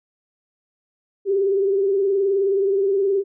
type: tone with vibrato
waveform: sine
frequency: 393 Hz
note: G4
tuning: 4 cents sharp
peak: -16 dBFS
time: 1.25-3.24 s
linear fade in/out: 50 ms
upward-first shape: triangle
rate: 19 Hz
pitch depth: 67 cents each way
effects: none